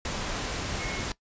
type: tone in noise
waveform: sine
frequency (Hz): 2177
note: C#7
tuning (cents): -32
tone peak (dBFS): -38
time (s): 0.79-1.03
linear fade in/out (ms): 2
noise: pink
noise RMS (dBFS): -32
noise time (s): 0.05-1.12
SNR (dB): -9
effects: noise-tail reverb RT60 0.1 s tail -19 dB re dry + resampled to 16000 Hz